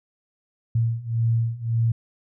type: beating tone pair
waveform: sine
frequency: 114.1 / 115.9 Hz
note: A#2 / A#2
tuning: -37 / -10 cents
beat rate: 1.8 Hz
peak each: -24 / -22 dBFS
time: 0.75-1.92 s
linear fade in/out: 5 ms
effects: none